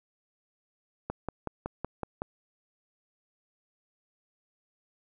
click train, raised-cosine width 1 ms, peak -18 dBFS, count 7, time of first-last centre 1.1-2.219 s, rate 5.36 Hz, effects none

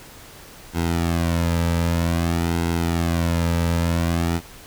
sawtooth tone with flanger, 84.3 Hz, E2, 39 cents sharp, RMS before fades -21 dBFS, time 0.73-4.41 s, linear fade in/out 50 ms, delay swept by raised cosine 1.7 to 2.8 ms, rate 0.52 Hz, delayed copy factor -0.7, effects pink hiss -43 dBFS RMS until 4.66 s

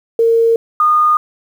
sine tone pair in turn, 458.5 / 1224 Hz, A#4 / D#6, -29 / -29 cents, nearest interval octave + perfect fourth, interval 1700 cents, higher second, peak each -8 dBFS, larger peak neither, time 0.19-0.56 / 0.8-1.17 s, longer neither, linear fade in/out 2 ms, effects 7-bit

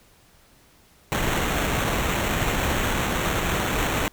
pink noise with sample-and-hold, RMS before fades -24 dBFS, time 1.12-4.08 s, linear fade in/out 0 ms, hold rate 4900 Hz, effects pink hiss -56 dBFS RMS until 4.12 s

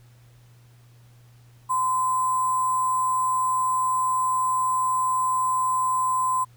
sine tone with sample-and-hold, 1028 Hz, C6, 31 cents flat, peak -20 dBFS, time 1.69-6.45 s, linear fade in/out 20 ms, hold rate 8820 Hz, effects added 120 Hz sine -50 dBFS peak until 6.56 s + pink hiss -61 dBFS RMS until 6.56 s

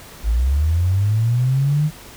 sine linear sweep, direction up, 51 to 155.56 Hz, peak -14 dBFS, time 0.23-1.91 s, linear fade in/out 50 ms, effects pink hiss -40 dBFS RMS until 2.16 s

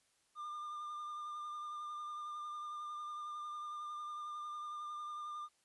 triangle tone with vibrato, 1202 Hz, D6, 40 cents sharp, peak -40 dBFS, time 0.35-5.49 s, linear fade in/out 50 ms, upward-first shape triangle, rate 11 Hz, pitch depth 24 cents each way, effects white hiss -75 dBFS RMS until 5.64 s + resampled to 24000 Hz

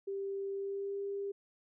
sine tone with pitch glide, 393.6 to 398.9 Hz, G4 to G4, +7 to +30 cents, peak -35 dBFS, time 0.07-1.32 s, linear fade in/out 10 ms, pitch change +23 cents, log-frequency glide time 0.52-1.01 s, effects none

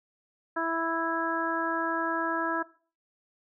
harmonic tone, 329.6 Hz, E4, in tune, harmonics 1 / 2 / 3 / 4 / 5, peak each -33 / -33 / -33 / -33 / -33 dBFS, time 0.56-2.63 s, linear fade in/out 10 ms, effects noise-tail reverb RT60 0.4 s tail -19 dB re dry

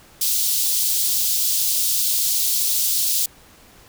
white high-pass noise, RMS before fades -20 dBFS, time 0.21-3.26 s, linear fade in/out 5 ms, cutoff 3600 Hz, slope 24 dB/octave, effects pink hiss -49 dBFS RMS until 3.88 s

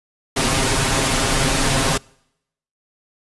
pink noise with comb filter, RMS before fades -18 dBFS, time 0.36-1.98 s, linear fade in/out 10 ms, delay 7.5 ms, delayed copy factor +0.7, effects noise-tail reverb RT60 0.8 s tail -26 dB re dry + resampled to 24000 Hz

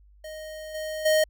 square tone with level steps, 622.3 Hz, D#5, in tune, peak -37 / -31 / -19 dBFS, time 0.24-1.24 s, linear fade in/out 5 ms, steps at 0.74 / 1.05 s, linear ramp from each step 10 ms, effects added 50 Hz sine -52 dBFS peak until 1.29 s

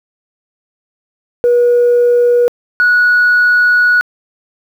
sine tone pair in turn, 483 / 1462.5 Hz, B4 / F#6, -39 / -21 cents, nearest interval octave + perfect fifth, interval 1918 cents, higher second, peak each -5 dBFS, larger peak neither, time 1.44-2.48 / 2.8-4.01 s, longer second, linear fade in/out 0 ms, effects tanh soft clip ceiling -4 dBFS + 7-bit

